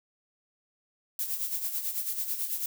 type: noise with tremolo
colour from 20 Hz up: violet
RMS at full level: -30 dBFS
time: 1.19-2.66 s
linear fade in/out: 2 ms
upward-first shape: sine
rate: 9.1 Hz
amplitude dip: 60%
effects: none